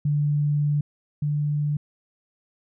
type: tone pair in turn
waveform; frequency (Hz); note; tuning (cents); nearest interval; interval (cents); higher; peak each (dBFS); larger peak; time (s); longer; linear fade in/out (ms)
sine; 146.83 / 147.58; D3 / D3; 0 / +9; unison; 9; second; -19 / -21; first; 0.05-0.81 / 1.22-1.77; first; 5
effects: none